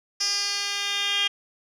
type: tone with band-pass filter sweep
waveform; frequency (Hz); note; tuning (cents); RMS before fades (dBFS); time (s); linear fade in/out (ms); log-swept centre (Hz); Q
10% pulse; 403; G4; +48; -26; 0.2-1.28; 10; 5100 to 3200; 8
effects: none